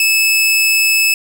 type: tone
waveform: sawtooth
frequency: 2608 Hz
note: E7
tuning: 19 cents flat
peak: -7 dBFS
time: 0-1.14 s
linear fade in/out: 2 ms
effects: none